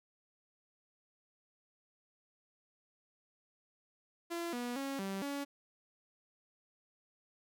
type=tone with pitch steps; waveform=sawtooth; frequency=340.4 / 243 / 274.2 / 194.4 / 282.3 Hz; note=F4 / B3 / C#4 / G3 / C#4; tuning=-44 / -28 / -19 / -14 / +32 cents; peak=-33 dBFS; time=4.3-5.45 s; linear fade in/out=20 ms; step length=230 ms; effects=none